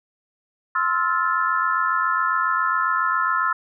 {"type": "chord", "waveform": "sine", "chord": "F major seventh", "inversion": "second", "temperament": "just", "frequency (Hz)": [1047.7, 1309.6, 1396.9, 1746.1], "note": ["C6", "E6", "F6", "A6"], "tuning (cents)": [2, -12, 0, -14], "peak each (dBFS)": [-24, -22, -24, -28], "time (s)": [0.75, 3.53], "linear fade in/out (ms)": 5, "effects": []}